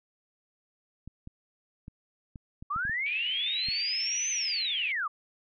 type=clicks; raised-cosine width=5 ms; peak=-30 dBFS; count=9; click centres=1.076 / 1.274 / 1.881 / 2.358 / 2.625 / 2.762 / 2.852 / 2.896 / 3.686 s
type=linear two-way sweep; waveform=sine; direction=up then down; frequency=1108.7 to 6230 to 1108.7 Hz; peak=-28 dBFS; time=2.7-5.08 s; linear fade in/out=10 ms; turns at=4.3 s
type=band-pass noise; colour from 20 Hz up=white; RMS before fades=-39 dBFS; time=3.06-4.92 s; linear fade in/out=2 ms; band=2200 to 2900 Hz; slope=48 dB/octave
effects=none